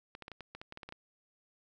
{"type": "clicks", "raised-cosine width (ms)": 0.3, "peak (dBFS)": -29, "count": 12, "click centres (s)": [0.151, 0.223, 0.281, 0.317, 0.407, 0.55, 0.615, 0.724, 0.774, 0.832, 0.89, 0.924], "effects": []}